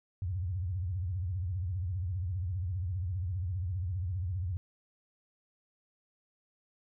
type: tone with vibrato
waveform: sine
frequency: 90.4 Hz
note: F#2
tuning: 40 cents flat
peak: -31 dBFS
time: 0.22-4.57 s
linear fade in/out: 0 ms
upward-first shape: sine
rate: 15 Hz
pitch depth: 190 cents each way
effects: none